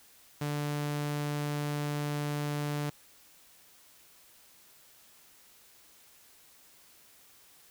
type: tone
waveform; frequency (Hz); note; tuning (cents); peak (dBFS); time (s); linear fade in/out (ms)
sawtooth; 146.83; D3; 0; -27; 0.41-2.9; 5
effects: white hiss -59 dBFS RMS until 7.7 s